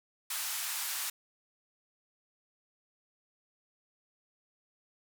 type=band-pass noise; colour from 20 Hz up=white; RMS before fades=-36 dBFS; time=0.3-1.1 s; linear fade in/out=5 ms; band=860 to 16000 Hz; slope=24 dB/octave; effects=none